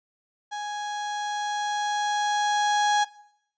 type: tone with level ramp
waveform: 35% pulse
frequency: 830.6 Hz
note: G#5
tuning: in tune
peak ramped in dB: -29 to -17 dBFS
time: 0.51-3.05 s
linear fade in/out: 20 ms
effects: noise-tail reverb RT60 0.7 s tail -19 dB re dry + resampled to 16000 Hz

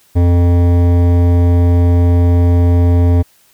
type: tone with hard clipping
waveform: sine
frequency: 87.2 Hz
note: F2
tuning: 2 cents flat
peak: -9 dBFS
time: 0.15-3.23 s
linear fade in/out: 20 ms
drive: 14 dB
effects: white hiss -51 dBFS RMS until 3.53 s

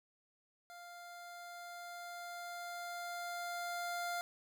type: tone with level ramp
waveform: 25% pulse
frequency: 698.5 Hz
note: F5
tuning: in tune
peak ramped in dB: -47 to -33 dBFS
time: 0.7-4.21 s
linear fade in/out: 0 ms
effects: none

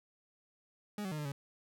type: tone with pitch steps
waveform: 40% pulse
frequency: 207.8 / 189.3 / 152.8 / 148.9 / 139.8 Hz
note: G#3 / F#3 / D#3 / D3 / C#3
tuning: +1 / +40 / -31 / +24 / +15 cents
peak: -36 dBFS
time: 0.98-1.32 s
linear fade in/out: 2 ms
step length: 68 ms
effects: none

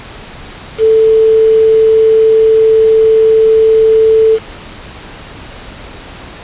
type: tone with quantisation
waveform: sine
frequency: 442.3 Hz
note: A4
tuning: 9 cents sharp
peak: -4 dBFS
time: 0.78-4.39 s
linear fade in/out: 50 ms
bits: 4
effects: pink hiss -30 dBFS RMS until 6.43 s + resampled to 8000 Hz

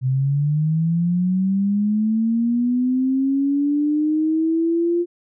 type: linear sweep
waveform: sine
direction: up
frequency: 127 to 349.2 Hz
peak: -16 dBFS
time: 0.01-5.06 s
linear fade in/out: 50 ms
effects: none

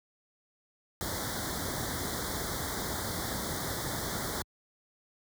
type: band-stop noise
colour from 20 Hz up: pink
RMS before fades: -34 dBFS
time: 1.01-4.42 s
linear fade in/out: 0 ms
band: 2100 to 3300 Hz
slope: 96 dB/octave
effects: high-pass 60 Hz 12 dB/octave

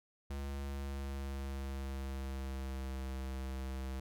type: tone with pitch glide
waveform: square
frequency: 69.6 to 65.96 Hz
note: C#2 to C2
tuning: +8 to +15 cents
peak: -39 dBFS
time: 0.3-4 s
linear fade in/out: 5 ms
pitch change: -93 cents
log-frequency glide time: 0.49-3.02 s
effects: none

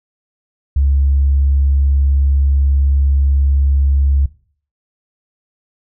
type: tone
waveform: sine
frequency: 69.3 Hz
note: C#2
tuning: in tune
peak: -9 dBFS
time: 0.76-4.26 s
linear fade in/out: 5 ms
effects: noise-tail reverb RT60 0.5 s tail -20 dB re dry + tanh soft clip ceiling -5 dBFS

